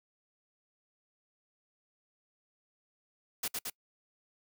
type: noise with echo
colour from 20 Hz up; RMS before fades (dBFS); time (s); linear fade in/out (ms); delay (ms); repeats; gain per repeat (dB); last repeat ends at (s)
white; -34; 3.43-3.48; 5; 110; 2; -2; 3.7
effects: noise-tail reverb RT60 0.1 s tail -26 dB re dry